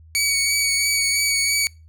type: tone with vibrato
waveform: 15% pulse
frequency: 2253 Hz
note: C#7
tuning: 28 cents sharp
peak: -11 dBFS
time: 0.15-1.67 s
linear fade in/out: 0 ms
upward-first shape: triangle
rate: 3 Hz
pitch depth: 22 cents each way
effects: noise-tail reverb RT60 0.3 s tail -26 dB re dry + added 80 Hz sine -44 dBFS peak until 1.88 s